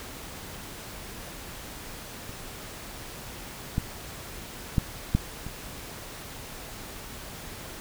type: clicks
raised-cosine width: 5 ms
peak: -26 / -12 / -9 / -8 / -24 dBFS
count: 5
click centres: 2.294 / 3.781 / 4.782 / 5.15 / 5.466 s
effects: pink hiss -41 dBFS RMS until 7.8 s